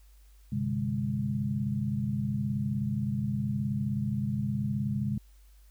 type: tone cluster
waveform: sine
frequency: 97.1 / 129.3 / 148.4 / 204.9 Hz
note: G2 / C3 / D3 / G#3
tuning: -16 / -20 / +18 / -23 cents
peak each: -38 / -31 / -37 / -31 dBFS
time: 0.52-5.18 s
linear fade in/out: 5 ms
effects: added 50 Hz sine -53 dBFS peak until 5.7 s + white hiss -67 dBFS RMS until 5.7 s